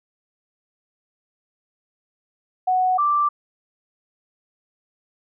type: tone pair in turn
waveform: sine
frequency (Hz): 740 / 1174.7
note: F#5 / D6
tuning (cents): 0 / 0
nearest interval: minor sixth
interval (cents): 800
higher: second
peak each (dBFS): -16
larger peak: neither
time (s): 2.67-2.98 / 2.98-3.29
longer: neither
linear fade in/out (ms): 10
effects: none